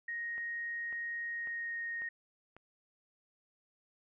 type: tone with pitch glide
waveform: sine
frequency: 1871 to 1860.2 Hz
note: A#6 to A#6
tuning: +6 to -4 cents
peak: -36 dBFS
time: 0.08-2.09 s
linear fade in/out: 5 ms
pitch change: -10 cents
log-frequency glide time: 1.32-1.78 s
type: click train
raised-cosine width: 0.5 ms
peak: -38 dBFS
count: 5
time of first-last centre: 0.38-2.566 s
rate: 1.83 Hz
effects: none